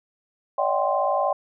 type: tone cluster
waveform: sine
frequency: 573 / 627 / 730 / 785 / 1046 Hz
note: D5 / D#5 / F#5 / G5 / C6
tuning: -43 / +13 / -24 / +2 / -1 cents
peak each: -25 / -27 / -29 / -25 / -26 dBFS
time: 0.58-1.33 s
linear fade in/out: 5 ms
effects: none